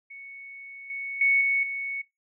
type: tone with level steps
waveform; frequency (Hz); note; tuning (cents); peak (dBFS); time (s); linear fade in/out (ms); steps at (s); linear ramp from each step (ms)
sine; 2217; C#7; 0; -40 / -31 / -18 / -21 / -29; 0.1-2.02; 10; 0.9 / 1.21 / 1.41 / 1.63; 2
effects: noise-tail reverb RT60 0.2 s tail -22 dB re dry